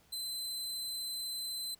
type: tone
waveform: sawtooth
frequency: 4058 Hz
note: B7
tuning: 46 cents sharp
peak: -34 dBFS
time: 0.12-1.75 s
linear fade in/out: 10 ms
effects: pink hiss -66 dBFS RMS until 1.79 s